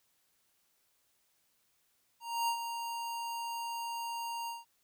square tone with ADSR envelope, 932.3 Hz, A#5, in tune, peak -29 dBFS, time 2.2-4.65 s, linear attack 280 ms, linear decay 83 ms, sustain -8 dB, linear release 170 ms, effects white hiss -74 dBFS RMS until 4.83 s

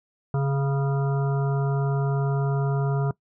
harmonic tone with a mistuned harmonic, 138.59 Hz, C#3, in tune, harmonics 1 / 3 / 5 / 7 / 9 / 10, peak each -21 / -31 / -35 / -38 / -40 / -41 dBFS, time 0.34-3.11 s, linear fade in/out 2 ms, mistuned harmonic 9, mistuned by -28 cents, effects noise-tail reverb RT60 0.1 s tail -21 dB re dry

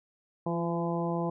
harmonic tone with a mistuned harmonic, 169.3 Hz, E3, 46 cents sharp, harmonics 1 / 2 / 3 / 4 / 5 / 6, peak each -31 / -34 / -36 / -37 / -38 / -39 dBFS, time 0.46-1.3 s, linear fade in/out 5 ms, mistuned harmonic 2, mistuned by +22 cents, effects none

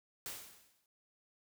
white noise with exponential decay, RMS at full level -41 dBFS, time 0.26-0.86 s, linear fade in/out 1 ms, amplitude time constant 130 ms, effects none

